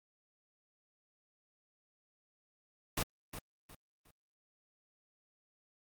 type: noise with echo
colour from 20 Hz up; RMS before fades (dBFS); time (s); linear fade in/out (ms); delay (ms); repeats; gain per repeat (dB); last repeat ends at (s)
pink; -34; 2.97-3.03; 5; 360; 3; -10; 4.11
effects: Opus 48 kbps